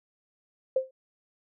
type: tone with exponential decay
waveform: sine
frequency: 523.3 Hz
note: C5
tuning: in tune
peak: -18 dBFS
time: 0.76-0.91 s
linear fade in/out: 5 ms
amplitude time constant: 31 ms
effects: none